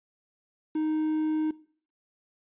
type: tone with quantisation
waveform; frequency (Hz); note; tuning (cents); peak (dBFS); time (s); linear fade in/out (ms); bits
triangle; 310.9; D#4; -1; -23; 0.75-1.51; 5; 8
effects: noise-tail reverb RT60 0.5 s tail -20 dB re dry + resampled to 8000 Hz